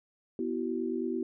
sine chord, B suspended fourth, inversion none, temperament equal with one note detuned, 246.9 / 329.6 / 378.6 Hz, B3 / E4 / F#4, 0 / 0 / +40 cents, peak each -34 dBFS, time 0.39-1.23 s, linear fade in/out 2 ms, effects none

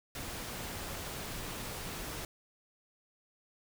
pink noise, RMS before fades -41 dBFS, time 0.15-2.25 s, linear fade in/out 2 ms, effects none

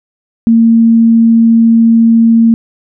sine tone, 228.5 Hz, A#3, 34 cents flat, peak -3 dBFS, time 0.47-2.54 s, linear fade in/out 0 ms, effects none

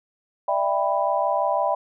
sine chord, E minor seventh, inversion third, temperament just, 593.3 / 659.3 / 791.1 / 988.9 Hz, D5 / E5 / G5 / B5, +18 / 0 / +16 / +2 cents, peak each -25 dBFS, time 0.48-1.75 s, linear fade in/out 5 ms, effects none

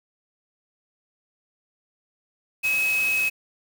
sine tone in noise, 2559 Hz, D#7, 48 cents sharp, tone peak -20 dBFS, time 2.63-3.3 s, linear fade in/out 20 ms, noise white, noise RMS -34 dBFS, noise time 2.63-3.3 s, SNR +11 dB, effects none

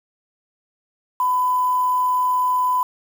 sine tone with quantisation, 1002 Hz, B5, 25 cents sharp, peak -16 dBFS, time 1.2-2.83 s, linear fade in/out 2 ms, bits 6, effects none

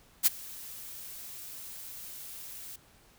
blue noise with ADSR envelope, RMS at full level -20 dBFS, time 0.23-2.76 s, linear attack 32 ms, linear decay 23 ms, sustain -24 dB, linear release 4 ms, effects pink hiss -61 dBFS RMS until 3.18 s

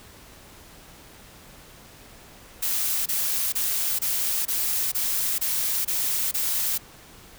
blue noise bursts, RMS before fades -25 dBFS, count 9, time 2.62-6.78 s, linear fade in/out 10 ms, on 440 ms, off 25 ms, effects pink hiss -48 dBFS RMS until 7.38 s

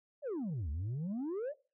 sine exponential two-way sweep, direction down then up, 629 to 69.3 to 629 Hz, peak -32 dBFS, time 0.22-1.54 s, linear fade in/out 50 ms, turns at 0.7 s, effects noise-tail reverb RT60 0.3 s tail -19 dB re dry + tanh soft clip ceiling -34 dBFS

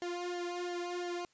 sawtooth tone with flanger, 352.2 Hz, F4, 15 cents sharp, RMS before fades -38 dBFS, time 0.02-1.25 s, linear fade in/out 0 ms, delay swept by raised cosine 0.79 to 2.29 ms, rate 2.9 Hz, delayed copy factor -0.95, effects white hiss -70 dBFS RMS until 1.33 s + resampled to 16000 Hz

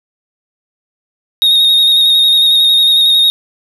triangle tone with vibrato, 3729 Hz, A#7, in tune, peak -5 dBFS, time 1.42-3.3 s, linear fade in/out 0 ms, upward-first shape square, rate 11 Hz, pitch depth 20 cents each way, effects none

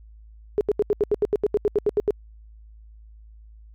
sine tone bursts, 415.3 Hz, G#4, in tune, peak -16 dBFS, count 15, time 0.58-2.107 s, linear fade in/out 0 ms, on 29 ms, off 78 ms, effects added 54 Hz sine -44 dBFS peak until 3.74 s

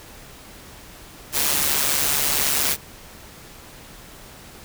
white noise with amplitude modulation, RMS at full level -18 dBFS, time 1.32-2.77 s, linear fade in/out 50 ms, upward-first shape sine, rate 144 Hz, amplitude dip 65%, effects pink hiss -43 dBFS RMS until 4.64 s

